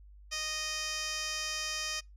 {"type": "tone with band-pass filter", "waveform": "15% pulse", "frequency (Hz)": 620, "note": "D#5", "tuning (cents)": -6, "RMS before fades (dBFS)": -36, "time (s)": [0.31, 2.01], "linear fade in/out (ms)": 20, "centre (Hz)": 4700, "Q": 2.6, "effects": ["noise-tail reverb RT60 0.2 s tail -26 dB re dry", "added 50 Hz sine -51 dBFS peak until 2.16 s"]}